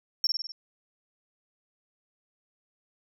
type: tone with echo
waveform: sine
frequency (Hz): 5430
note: F8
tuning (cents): -50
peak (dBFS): -18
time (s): 0.24-0.27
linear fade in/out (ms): 2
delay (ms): 50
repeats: 5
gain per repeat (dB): -4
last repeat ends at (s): 0.52
effects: tanh soft clip ceiling -20 dBFS